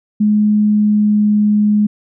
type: tone with pitch glide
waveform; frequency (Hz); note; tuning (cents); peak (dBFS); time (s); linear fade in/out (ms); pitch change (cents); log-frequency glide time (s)
sine; 210.5 to 209.3; G#3 to G#3; +24 to +14; -9; 0.2-1.87; 10; -10; 0.51-1.37
effects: none